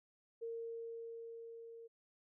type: tone with level ramp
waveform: sine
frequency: 460 Hz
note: A#4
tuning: 23 cents flat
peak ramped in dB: -40 to -51 dBFS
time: 0.41-1.88 s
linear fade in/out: 20 ms
effects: none